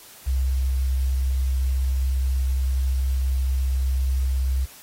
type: tone with quantisation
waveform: sine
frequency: 65.41 Hz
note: C2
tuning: in tune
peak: -19 dBFS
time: 0.26-4.66 s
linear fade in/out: 20 ms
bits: 8
effects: white hiss -46 dBFS RMS until 4.82 s + AAC 48 kbps